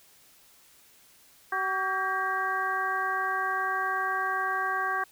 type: harmonic tone with a mistuned harmonic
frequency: 379.4 Hz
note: F#4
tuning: 43 cents sharp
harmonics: 1 / 2 / 3 / 4 / 5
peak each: -39 / -33 / -30 / -30 / -38 dBFS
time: 1.52-5.04 s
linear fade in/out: 5 ms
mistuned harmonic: 4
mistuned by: +80 cents
effects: white hiss -58 dBFS RMS until 5.11 s